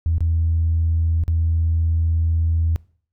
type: tone with dropouts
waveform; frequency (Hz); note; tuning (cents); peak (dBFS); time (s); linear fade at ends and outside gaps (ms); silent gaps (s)
sine; 82; E2; -9; -15; 0.06-2.76; 0; 0.182-0.206 / 1.237-1.28
effects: noise-tail reverb RT60 0.5 s tail -23 dB re dry + tanh soft clip ceiling -11 dBFS